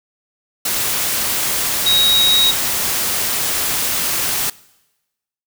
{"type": "tone in noise", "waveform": "sine", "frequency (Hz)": 3804, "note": "A#7", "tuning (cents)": 34, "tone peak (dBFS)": -12, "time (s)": [1.86, 2.51], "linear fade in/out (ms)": 5, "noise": "white", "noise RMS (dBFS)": -19, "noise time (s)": [0.65, 4.5], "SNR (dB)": 4, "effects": ["noise-tail reverb RT60 1.0 s tail -22 dB re dry"]}